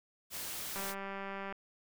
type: noise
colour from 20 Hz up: white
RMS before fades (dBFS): -41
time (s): 0.3-0.95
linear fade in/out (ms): 50
type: click train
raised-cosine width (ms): 0.5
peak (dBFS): -27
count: 151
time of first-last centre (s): 0.76-1.525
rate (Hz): 196
effects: none